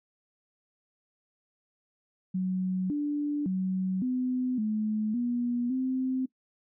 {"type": "tone with pitch steps", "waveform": "sine", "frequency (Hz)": [185.7, 292.8, 187.4, 253.2, 214.8, 241.7, 259.3], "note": ["F#3", "D4", "F#3", "B3", "A3", "B3", "C4"], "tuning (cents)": [7, -5, 22, 43, -41, -37, -15], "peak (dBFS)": -26, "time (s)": [2.34, 6.26], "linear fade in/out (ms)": 10, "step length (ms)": 560, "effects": ["noise-tail reverb RT60 0.1 s tail -20 dB re dry"]}